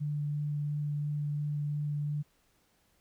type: tone with vibrato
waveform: sine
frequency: 147.3 Hz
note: D3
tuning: 6 cents sharp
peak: -30 dBFS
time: 0-2.23 s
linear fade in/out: 20 ms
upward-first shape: sine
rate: 2.9 Hz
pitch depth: 8 cents each way
effects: pink hiss -70 dBFS RMS until 3 s